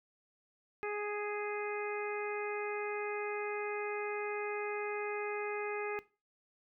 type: harmonic tone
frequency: 415.5 Hz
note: G#4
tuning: 1 cent sharp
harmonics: 1 / 2 / 3 / 4 / 5 / 6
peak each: -37 / -43 / -45 / -46 / -46 / -46 dBFS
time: 0.83-5.99 s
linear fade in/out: 0 ms
effects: noise-tail reverb RT60 0.3 s tail -18 dB re dry